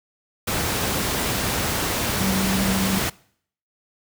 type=tone in noise; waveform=sine; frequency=191.9 Hz; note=G3; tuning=37 cents flat; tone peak=-22 dBFS; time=2.2-2.99 s; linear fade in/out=10 ms; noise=pink; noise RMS=-23 dBFS; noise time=0.47-3.1 s; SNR=-2 dB; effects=noise-tail reverb RT60 0.6 s tail -23 dB re dry + high-pass 60 Hz 12 dB/octave